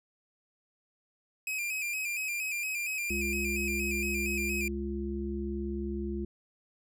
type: tone with vibrato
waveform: 45% pulse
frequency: 2465 Hz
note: D#7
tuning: 17 cents flat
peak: -31 dBFS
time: 1.47-4.68 s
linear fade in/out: 2 ms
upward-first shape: square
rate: 4.3 Hz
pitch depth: 55 cents each way
type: harmonic tone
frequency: 69.3 Hz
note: C#2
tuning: in tune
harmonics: 1 / 3 / 5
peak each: -36 / -36 / -36 dBFS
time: 3.1-6.25 s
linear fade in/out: 5 ms
effects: none